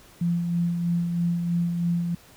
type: tone with tremolo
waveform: sine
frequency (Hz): 171.9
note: F3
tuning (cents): -27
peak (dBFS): -20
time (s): 0.21-2.15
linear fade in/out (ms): 5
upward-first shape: sine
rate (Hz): 3.1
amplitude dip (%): 40
effects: pink hiss -52 dBFS RMS until 2.36 s